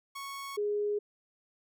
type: tone pair in turn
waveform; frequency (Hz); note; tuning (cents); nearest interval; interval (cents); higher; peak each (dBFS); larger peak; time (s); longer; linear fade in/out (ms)
sawtooth / sine; 1106 / 414.3; C#6 / G#4; -4 / -4; octave + perfect fourth; 1700; first; -35 / -28; second; 0.15-0.57 / 0.57-0.99; neither; 10
effects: none